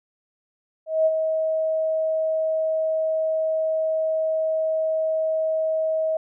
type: tone with ADSR envelope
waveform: sine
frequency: 636 Hz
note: D#5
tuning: 38 cents sharp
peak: -14 dBFS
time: 0.86-6.17 s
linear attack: 200 ms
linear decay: 37 ms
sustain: -6 dB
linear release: 3 ms
effects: none